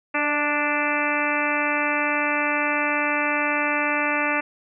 harmonic tone with a mistuned harmonic, 293.7 Hz, D4, in tune, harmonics 1 / 2 / 3 / 4 / 5 / 6 / 7 / 8 / 9, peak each -29 / -29 / -29 / -29 / -29 / -29 / -29 / -29 / -29 dBFS, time 0.14-4.41 s, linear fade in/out 10 ms, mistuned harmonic 2, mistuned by +20 cents, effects none

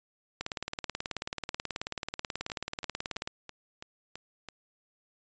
two click trains, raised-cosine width 0.2 ms, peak -16 / -24 dBFS, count 54 / 7, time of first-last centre 0.41-3.275 / 2.5-4.487 s, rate 18.5 / 3.02 Hz, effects resampled to 16000 Hz

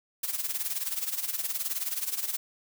blue noise with tremolo, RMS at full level -29 dBFS, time 0.23-2.37 s, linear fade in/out 5 ms, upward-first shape sine, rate 19 Hz, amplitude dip 75%, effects none

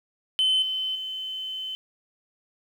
sine tone with level steps, 3055 Hz, G7, 45 cents flat, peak -17 / -25 / -30 dBFS, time 0.39-1.75 s, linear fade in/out 0 ms, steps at 0.62 / 0.95 s, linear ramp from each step 5 ms, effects tanh soft clip ceiling -17 dBFS + 9-bit

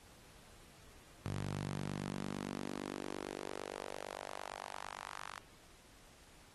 sawtooth tone with high-pass filter sweep, 48.81 Hz, G1, 7 cents flat, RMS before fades -44 dBFS, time 1.25-5.39 s, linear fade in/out 0 ms, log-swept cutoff 110 to 1200 Hz, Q 2, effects pink hiss -61 dBFS RMS until 6.54 s + AAC 32 kbps

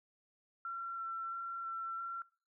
sine tone with vibrato, 1355 Hz, E6, 47 cents sharp, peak -38 dBFS, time 0.65-2.22 s, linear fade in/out 2 ms, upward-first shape square, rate 1.5 Hz, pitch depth 10 cents each way, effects noise-tail reverb RT60 0.4 s tail -23 dB re dry

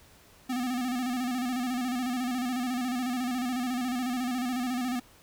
square tone with vibrato, 250 Hz, B3, 21 cents sharp, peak -29 dBFS, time 0.49-5 s, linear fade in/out 10 ms, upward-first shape square, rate 14 Hz, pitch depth 55 cents each way, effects pink hiss -57 dBFS RMS until 5.22 s

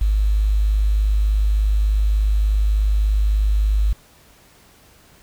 sine tone with quantisation, 51.7 Hz, G#1, 7 cents flat, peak -14 dBFS, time 0.01-3.93 s, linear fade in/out 5 ms, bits 7, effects pink hiss -51 dBFS RMS until 5.22 s

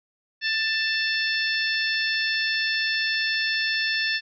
harmonic tone with a mistuned harmonic, 885 Hz, A5, 10 cents sharp, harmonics 2 / 3 / 4 / 5 / 6, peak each -25 / -29 / -31 / -31 / -31 dBFS, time 0.41-4.21 s, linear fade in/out 50 ms, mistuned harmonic 5, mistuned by -16 cents, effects none

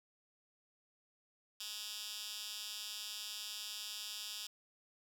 10% pulse tone with high-pass filter, 210 Hz, G#3, 19 cents sharp, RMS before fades -45 dBFS, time 1.6-4.47 s, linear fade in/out 5 ms, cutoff 3900 Hz, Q 2, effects none

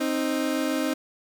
30% pulse tone pair together, 263.7 / 311 Hz, C4 / D#4, +14 / -1 cents, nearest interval minor third, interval 285 cents, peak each -24 dBFS, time 0-0.94 s, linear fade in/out 10 ms, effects none

